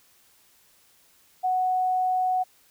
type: tone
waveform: sine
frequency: 740 Hz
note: F#5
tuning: in tune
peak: -21 dBFS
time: 1.43-2.44 s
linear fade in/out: 20 ms
effects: white hiss -60 dBFS RMS until 2.7 s